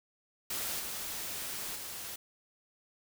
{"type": "noise with level steps", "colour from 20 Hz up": "white", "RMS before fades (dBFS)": [-36, -39, -42], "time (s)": [0.5, 2.16], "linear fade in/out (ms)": 5, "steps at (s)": [0.79, 1.75], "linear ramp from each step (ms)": 10, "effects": []}